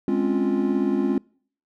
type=chord; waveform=triangle; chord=Db major seventh; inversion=second; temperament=equal with one note detuned; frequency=207.7 / 261.6 / 279.1 / 349.2 Hz; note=Ab3 / C4 / Db4 / F4; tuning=0 / 0 / +12 / 0 cents; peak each=-23 dBFS; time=0.08-1.18 s; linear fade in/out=2 ms; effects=noise-tail reverb RT60 0.5 s tail -25 dB re dry